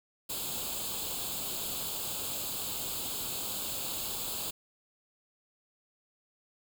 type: noise with comb filter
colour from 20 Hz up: white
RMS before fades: -36 dBFS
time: 0.29-4.51 s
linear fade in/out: 10 ms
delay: 0.26 ms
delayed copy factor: +0.8
effects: none